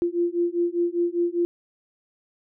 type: beating tone pair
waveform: sine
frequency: 343.6 / 348.6 Hz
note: F4 / F4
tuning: -28 / -3 cents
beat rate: 5 Hz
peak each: -24 / -24 dBFS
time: 0.02-1.45 s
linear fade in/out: 0 ms
effects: none